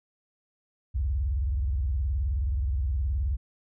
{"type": "tone with vibrato", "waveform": "sine", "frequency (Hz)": 66.2, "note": "C2", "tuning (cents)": 21, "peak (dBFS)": -24, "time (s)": [0.94, 3.37], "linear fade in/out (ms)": 20, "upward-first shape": "square", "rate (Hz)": 19, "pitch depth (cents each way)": 290, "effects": []}